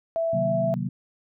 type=tone; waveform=sine; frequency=661 Hz; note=E5; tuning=5 cents sharp; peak=-22 dBFS; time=0.16-0.74 s; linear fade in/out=0 ms
type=chord; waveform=sine; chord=C half-diminished seventh; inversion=none; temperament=equal with one note detuned; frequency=130.81 / 153.16 / 185 / 233.1 Hz; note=C3 / Eb3 / Gb3 / Bb3; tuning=0 / -27 / 0 / 0 cents; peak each=-30 / -33 / -29 / -33 dBFS; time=0.33-0.89 s; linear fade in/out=5 ms
effects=none